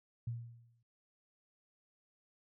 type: tone with exponential decay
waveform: sine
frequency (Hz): 117.4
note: A#2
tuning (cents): +13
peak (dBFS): -34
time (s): 0.27-0.83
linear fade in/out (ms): 5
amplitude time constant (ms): 120
effects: none